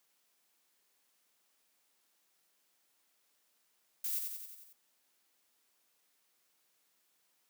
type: noise with echo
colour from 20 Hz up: violet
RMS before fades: -36 dBFS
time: 4.04-4.19 s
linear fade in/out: 5 ms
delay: 90 ms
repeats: 6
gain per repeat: -4 dB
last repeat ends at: 4.73 s
effects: white hiss -75 dBFS RMS until 7.49 s + high-pass 200 Hz 12 dB/octave